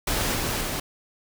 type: noise with level steps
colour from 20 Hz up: pink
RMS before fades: -25 / -27 / -29 dBFS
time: 0.07-0.8 s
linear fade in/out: 5 ms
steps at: 0.35 / 0.61 s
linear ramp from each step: 2 ms
effects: none